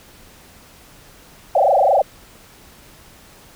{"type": "tone with frequency modulation", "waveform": "sine", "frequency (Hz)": 669, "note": "E5", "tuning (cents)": 25, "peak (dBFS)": -11, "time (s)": [1.55, 2.02], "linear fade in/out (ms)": 5, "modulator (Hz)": 24.6, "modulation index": 5.3, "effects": ["pink hiss -46 dBFS RMS until 3.55 s"]}